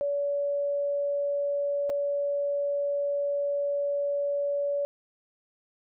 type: tone with dropouts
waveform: sine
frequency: 570 Hz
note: C#5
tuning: 48 cents sharp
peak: -25 dBFS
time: 0.01-4.85 s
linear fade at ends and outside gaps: 0 ms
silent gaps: 1.895-1.9 s
effects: none